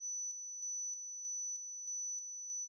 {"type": "tone with tremolo", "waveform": "sine", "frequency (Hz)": 5970, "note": "F#8", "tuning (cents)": 15, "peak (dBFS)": -38, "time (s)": [0, 2.68], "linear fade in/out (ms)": 50, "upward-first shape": "square", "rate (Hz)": 1.6, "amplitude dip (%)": 45, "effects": []}